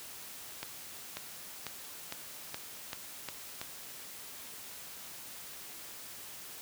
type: accelerating click train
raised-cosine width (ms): 0.2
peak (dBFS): -20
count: 8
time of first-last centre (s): 0.63-3.615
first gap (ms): 540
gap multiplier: 0.92
effects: white hiss -47 dBFS RMS until 6.61 s + high-pass 60 Hz 12 dB/octave